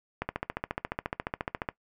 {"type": "click train", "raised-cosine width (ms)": 0.5, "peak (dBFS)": -15, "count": 22, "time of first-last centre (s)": [0.22, 1.689], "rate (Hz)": 14.3, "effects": ["noise-tail reverb RT60 0.1 s tail -19 dB re dry"]}